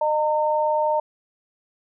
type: tone pair together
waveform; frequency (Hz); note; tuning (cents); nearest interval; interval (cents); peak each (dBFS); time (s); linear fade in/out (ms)
sine; 610 / 912.6; D#5 / A#5; -34 / -37; perfect fifth; 697; -21; 0.01-1; 5
effects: none